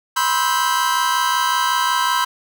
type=chord; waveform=45% pulse; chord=C major seventh; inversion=third; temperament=just; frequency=981.1 / 1046.5 / 1308.1 / 1569.8 Hz; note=B5 / C6 / E6 / G6; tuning=-12 / 0 / -14 / +2 cents; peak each=-20 / -21 / -24 / -24 dBFS; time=0.16-2.25 s; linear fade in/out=10 ms; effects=none